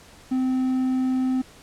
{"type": "tone", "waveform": "triangle", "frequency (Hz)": 258.4, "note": "C4", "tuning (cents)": -21, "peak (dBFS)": -18, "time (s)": [0.31, 1.42], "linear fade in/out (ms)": 10, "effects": ["pink hiss -49 dBFS RMS until 1.62 s", "low-pass 10000 Hz 12 dB/octave"]}